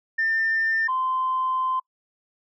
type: tone pair in turn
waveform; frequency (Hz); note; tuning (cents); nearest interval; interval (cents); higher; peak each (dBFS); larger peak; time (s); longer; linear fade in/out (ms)
sine; 1797 / 1035.3; A6 / C6; +36 / -19; minor seventh; 955; first; -19 / -21; first; 0.18-0.88 / 0.88-1.8; second; 10
effects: noise-tail reverb RT60 0.1 s tail -25 dB re dry + tanh soft clip ceiling -16 dBFS